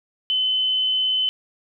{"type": "tone", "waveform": "sine", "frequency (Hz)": 3039, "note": "F#7", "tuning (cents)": 46, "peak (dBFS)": -18, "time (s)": [0.3, 1.29], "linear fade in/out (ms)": 0, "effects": []}